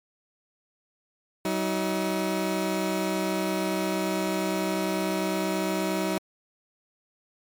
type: tone pair together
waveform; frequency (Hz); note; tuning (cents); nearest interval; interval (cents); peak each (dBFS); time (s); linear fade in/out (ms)
20% pulse; 189.1 / 318; F#3 / D#4; +38 / +38; major sixth; 900; -23; 1.45-6.18; 2
effects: MP3 96 kbps